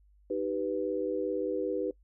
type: chord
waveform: sine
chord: Eb augmented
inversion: none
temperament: equal with one note detuned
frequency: 311.1 / 388.8 / 493.9 Hz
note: Eb4 / G4 / B4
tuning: 0 / -14 / 0 cents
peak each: -35 / -33 / -32 dBFS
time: 0.3-1.91 s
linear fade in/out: 5 ms
effects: noise-tail reverb RT60 0.1 s tail -22 dB re dry + added 50 Hz sine -59 dBFS peak until 2.03 s